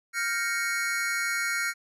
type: chord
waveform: square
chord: G half-diminished seventh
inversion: third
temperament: equal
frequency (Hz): 1396.9 / 1568 / 1864.7 / 2217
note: F6 / G6 / Bb6 / Db7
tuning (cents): 0 / 0 / 0 / 0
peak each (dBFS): -31 / -37 / -33 / -32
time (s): 0.13-1.74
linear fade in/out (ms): 50
effects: resampled to 32000 Hz